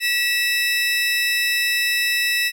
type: tone pair together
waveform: 30% pulse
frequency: 1936.8 / 2629 Hz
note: B6 / E7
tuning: -34 / -5 cents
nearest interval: perfect fourth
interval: 529 cents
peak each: -18 dBFS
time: 0-2.52 s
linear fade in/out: 50 ms
effects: none